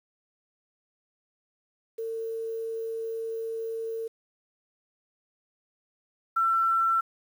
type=tone pair in turn; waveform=sine; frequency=451.8 / 1344.5 Hz; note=A4 / E6; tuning=+46 / +34 cents; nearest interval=octave + perfect fifth; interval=1888 cents; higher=second; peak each=-30 / -21 dBFS; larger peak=second; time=1.98-4.08 / 6.36-7.01 s; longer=first; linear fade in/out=10 ms; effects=9-bit